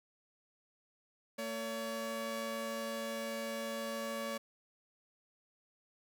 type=tone pair together; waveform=sawtooth; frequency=226.5 / 566 Hz; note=A#3 / C#5; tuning=-50 / +36 cents; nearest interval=octave + major third; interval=1586 cents; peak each=-38 / -35 dBFS; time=1.38-4.38 s; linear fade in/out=10 ms; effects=none